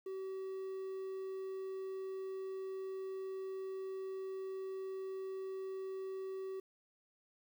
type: tone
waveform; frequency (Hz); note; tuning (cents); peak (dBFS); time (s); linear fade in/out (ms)
triangle; 381.9; G4; -45; -38; 0.06-6.6; 5
effects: 11-bit